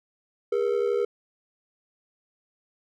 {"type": "ring-modulated tone", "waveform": "triangle", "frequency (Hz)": 442.3, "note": "A4", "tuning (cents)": 9, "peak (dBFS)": -17, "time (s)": [0.52, 1.05], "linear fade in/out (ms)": 5, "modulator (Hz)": 35.8, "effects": []}